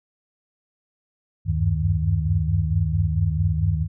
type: tone cluster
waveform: sine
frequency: 76.6 / 94 / 98.5 / 155.8 Hz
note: D#2 / F#2 / G2 / D#3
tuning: -27 / +28 / +9 / +3 cents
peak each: -24 dBFS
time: 1.45-3.88 s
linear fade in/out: 50 ms
effects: none